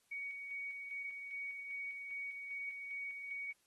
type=tone with tremolo; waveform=sine; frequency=2244 Hz; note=C#7; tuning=21 cents sharp; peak=-40 dBFS; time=0.11-3.53 s; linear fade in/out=10 ms; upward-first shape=square; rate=2.5 Hz; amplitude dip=35%; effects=white hiss -75 dBFS RMS until 3.66 s + AAC 32 kbps